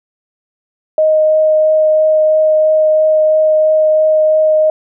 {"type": "tone with vibrato", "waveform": "sine", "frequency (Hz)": 622.3, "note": "D#5", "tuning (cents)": 0, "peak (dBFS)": -7, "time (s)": [0.98, 4.7], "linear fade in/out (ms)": 2, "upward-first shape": "triangle", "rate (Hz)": 3, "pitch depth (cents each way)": 8, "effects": []}